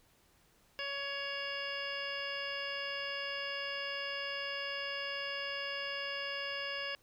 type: harmonic tone with a mistuned harmonic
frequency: 560 Hz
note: C#5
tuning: 18 cents sharp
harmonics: 1 / 2 / 3 / 4 / 5 / 6 / 8 / 9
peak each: -44 / -47 / -42 / -46 / -41 / -51 / -53 / -46 dBFS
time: 0.79-6.95 s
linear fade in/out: 0 ms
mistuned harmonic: 8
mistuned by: +24 cents
effects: pink hiss -68 dBFS RMS until 7.02 s